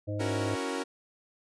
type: harmonic tone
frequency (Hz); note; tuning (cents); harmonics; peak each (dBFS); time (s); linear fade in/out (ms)
103.6; G#2; -4; 1 / 3 / 5 / 6; -32 / -37 / -39 / -40; 0.07-0.56; 20
type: chord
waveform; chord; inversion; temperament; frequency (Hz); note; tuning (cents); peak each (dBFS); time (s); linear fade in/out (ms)
sawtooth; F# dominant seventh; second; equal; 277.2 / 329.6 / 370 / 466.2; C#4 / E4 / F#4 / A#4; 0 / 0 / 0 / 0; -31 / -36 / -33 / -32; 0.19-0.84; 20
effects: resampled to 24000 Hz